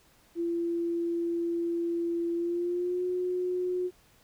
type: tone with pitch glide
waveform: sine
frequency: 339.9 to 362.2 Hz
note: F4 to F#4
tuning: -47 to -37 cents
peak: -27 dBFS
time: 0.35-3.91 s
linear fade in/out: 50 ms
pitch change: +110 cents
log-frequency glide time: 2.35-3.04 s
effects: pink hiss -62 dBFS RMS until 4.23 s